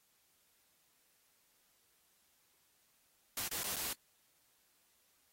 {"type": "noise with dropouts", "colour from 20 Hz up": "white", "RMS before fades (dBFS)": -39, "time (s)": [3.37, 3.93], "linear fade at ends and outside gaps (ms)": 2, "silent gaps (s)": [[3.479, 3.513], [3.635, 3.64], [3.761, 3.765]], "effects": ["white hiss -73 dBFS RMS until 5.32 s", "AAC 48 kbps"]}